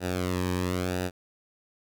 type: tone with flanger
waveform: sawtooth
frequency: 90.7 Hz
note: F#2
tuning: 34 cents flat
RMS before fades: -29 dBFS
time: 0-1.11 s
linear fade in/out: 50 ms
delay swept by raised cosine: 0.92 to 1.45 ms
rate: 0.99 Hz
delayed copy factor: -0.75
effects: none